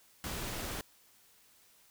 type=noise; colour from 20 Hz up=pink; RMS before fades=-39 dBFS; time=0.24-0.81 s; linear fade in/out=0 ms; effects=white hiss -64 dBFS RMS until 1.9 s